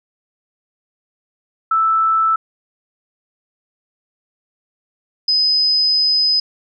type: tone pair in turn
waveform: sine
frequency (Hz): 1318.5 / 5029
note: E6 / D#8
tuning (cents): 0 / +18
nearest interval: octave + major seventh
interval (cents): 2318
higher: second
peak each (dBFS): -12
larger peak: neither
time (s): 1.71-2.36 / 5.28-6.4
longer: second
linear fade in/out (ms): 5
effects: none